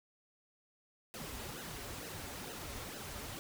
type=noise with flanger; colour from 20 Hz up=pink; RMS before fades=-45 dBFS; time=1.14-3.39 s; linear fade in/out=0 ms; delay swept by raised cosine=0.87 to 6.27 ms; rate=2.2 Hz; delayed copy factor=-0.8; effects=none